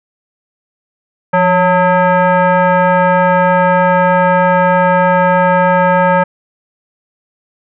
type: tone with frequency modulation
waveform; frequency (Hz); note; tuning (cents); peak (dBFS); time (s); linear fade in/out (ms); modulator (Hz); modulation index
sine; 174.61; F3; 0; -7; 1.33-6.24; 10; 727; 1.7
effects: none